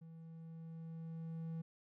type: tone with level ramp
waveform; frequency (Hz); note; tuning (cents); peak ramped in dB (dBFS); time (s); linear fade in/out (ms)
triangle; 163.3; E3; -16; -50 to -38; 0.01-1.62; 10
effects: none